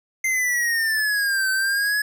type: exponential two-way sweep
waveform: square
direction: down then up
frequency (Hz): 2093 to 1533 to 1702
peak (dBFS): -20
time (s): 0.24-2.02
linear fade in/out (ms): 5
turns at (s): 1.5
effects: none